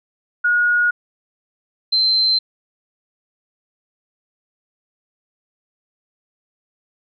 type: tone pair in turn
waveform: sine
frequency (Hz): 1445 / 4104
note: F#6 / C8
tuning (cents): -41 / -34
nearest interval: octave + tritone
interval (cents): 1807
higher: second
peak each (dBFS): -13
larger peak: neither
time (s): 0.44-0.91 / 1.92-2.39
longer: neither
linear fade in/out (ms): 10
effects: none